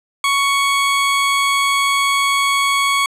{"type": "tone", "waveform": "20% pulse", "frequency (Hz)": 1113, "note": "C#6", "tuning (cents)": 7, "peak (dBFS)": -9, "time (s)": [0.24, 3.06], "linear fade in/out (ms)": 2, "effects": ["low-pass 11000 Hz 12 dB/octave"]}